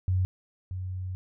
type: tone pair in turn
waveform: sine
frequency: 92.5 / 92.5 Hz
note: F#2 / F#2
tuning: 0 / 0 cents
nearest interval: unison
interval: 0 cents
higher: neither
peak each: -22 / -31 dBFS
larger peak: first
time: 0.08-0.25 / 0.71-1.15 s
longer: second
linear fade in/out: 0 ms
effects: none